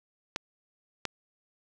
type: clicks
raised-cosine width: 0.2 ms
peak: -13 dBFS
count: 2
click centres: 0.361 / 1.053 s
effects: none